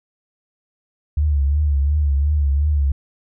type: tone with vibrato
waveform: sine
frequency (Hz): 72.3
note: D2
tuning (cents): -27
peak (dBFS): -14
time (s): 1.17-2.92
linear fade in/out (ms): 5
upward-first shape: triangle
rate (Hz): 2.8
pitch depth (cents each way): 97
effects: none